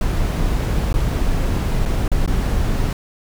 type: noise with dropouts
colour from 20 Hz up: brown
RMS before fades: -18 dBFS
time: 0.01-2.93 s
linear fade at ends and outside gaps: 2 ms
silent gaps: 0.929-0.94 / 1.854-1.858 / 2.08-2.116 / 2.262-2.276 s
effects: none

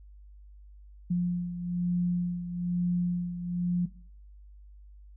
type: beating tone pair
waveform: sine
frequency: 176.2 / 177.3 Hz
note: F3 / F3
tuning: +16 / +26 cents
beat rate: 1.1 Hz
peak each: -27 / -33 dBFS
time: 1.1-3.86 s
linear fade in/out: 10 ms
effects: noise-tail reverb RT60 0.5 s tail -18 dB re dry + added 50 Hz sine -48 dBFS peak until 5.16 s

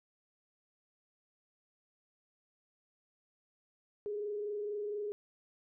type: tone with frequency modulation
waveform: sine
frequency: 415.3 Hz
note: G#4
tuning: in tune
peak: -35 dBFS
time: 4.06-5.12 s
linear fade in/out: 0 ms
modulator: 24.3 Hz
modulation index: 0.42
effects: none

